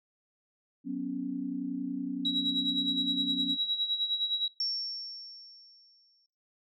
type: chord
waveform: sine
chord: F# suspended fourth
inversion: none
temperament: just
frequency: 185 / 246.7 / 277.5 Hz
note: F#3 / B3 / C#4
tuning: 0 / -2 / +2 cents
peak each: -40 / -36 / -34 dBFS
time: 0.84-3.57 s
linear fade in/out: 50 ms
type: tone with tremolo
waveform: sine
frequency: 3875 Hz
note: B7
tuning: 34 cents flat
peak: -25 dBFS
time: 2.25-4.48 s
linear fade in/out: 2 ms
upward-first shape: sine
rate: 9.7 Hz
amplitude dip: 70%
type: tone with exponential decay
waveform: sine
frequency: 5460 Hz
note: F8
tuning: 40 cents flat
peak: -27 dBFS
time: 4.6-6.26 s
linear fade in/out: 1 ms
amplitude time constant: 360 ms
effects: noise-tail reverb RT60 0.7 s tail -24 dB re dry + tanh soft clip ceiling -16 dBFS